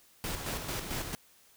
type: noise with tremolo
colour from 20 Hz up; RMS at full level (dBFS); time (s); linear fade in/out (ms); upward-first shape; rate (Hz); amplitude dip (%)
pink; -35; 0.24-1.15; 0; square; 4.5; 45
effects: white hiss -62 dBFS RMS until 1.56 s